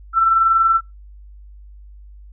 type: tone pair together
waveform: sine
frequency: 1319.3 / 1340 Hz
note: E6 / E6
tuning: +1 / +28 cents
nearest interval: unison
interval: 27 cents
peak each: -23 / -12 dBFS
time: 0.13-0.81 s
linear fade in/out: 50 ms
effects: noise-tail reverb RT60 0.2 s tail -26 dB re dry + added 50 Hz sine -38 dBFS peak until 2.32 s